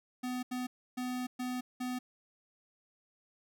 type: tone bursts at uneven times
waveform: square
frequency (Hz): 250.8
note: B3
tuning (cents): +27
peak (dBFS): -35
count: 5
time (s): 0.23-0.43 / 0.51-0.67 / 0.97-1.27 / 1.39-1.61 / 1.8-1.99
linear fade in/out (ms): 10
effects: none